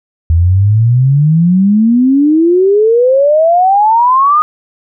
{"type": "exponential sweep", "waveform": "sine", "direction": "up", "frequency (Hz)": [80, 1248], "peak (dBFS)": -5, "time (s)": [0.3, 4.42], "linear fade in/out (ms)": 0, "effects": []}